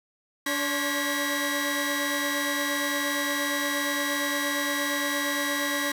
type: tone cluster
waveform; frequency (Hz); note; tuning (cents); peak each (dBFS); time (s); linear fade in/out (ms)
sawtooth; 288.8 / 569 / 1069 / 1628 / 1934; D4 / C#5 / C6 / G#6 / B6; -29 / +45 / +37 / -35 / -37; -27 / -31 / -31 / -30 / -26; 0.46-5.92; 5
effects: none